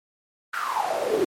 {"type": "noise with high-pass filter sweep", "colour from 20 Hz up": "brown", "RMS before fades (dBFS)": -25, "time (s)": [0.53, 1.25], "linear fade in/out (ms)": 10, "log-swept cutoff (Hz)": [1500, 350], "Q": 9.2, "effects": ["MP3 64 kbps"]}